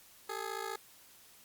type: ring-modulated tone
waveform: 15% pulse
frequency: 419.6 Hz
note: G#4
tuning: 18 cents sharp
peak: -28 dBFS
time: 0.29-0.76 s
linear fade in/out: 5 ms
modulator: 27.5 Hz
effects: white hiss -59 dBFS RMS until 1.44 s + Opus 48 kbps